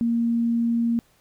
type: tone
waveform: sine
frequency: 233.1 Hz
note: A#3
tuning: in tune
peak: -19 dBFS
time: 0.01-0.99 s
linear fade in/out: 0 ms
effects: pink hiss -61 dBFS RMS until 1.2 s